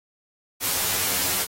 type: noise with comb filter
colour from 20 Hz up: white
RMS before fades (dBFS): -24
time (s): 0.6-1.47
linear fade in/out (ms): 50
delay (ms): 11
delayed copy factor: +0.9
effects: AAC 48 kbps